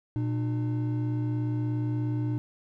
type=tone pair together; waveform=triangle; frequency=119.5 / 301.7 Hz; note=A#2 / D4; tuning=+43 / +47 cents; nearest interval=octave + major third; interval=1604 cents; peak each=-25 / -30 dBFS; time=0.16-2.38 s; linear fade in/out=0 ms; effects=none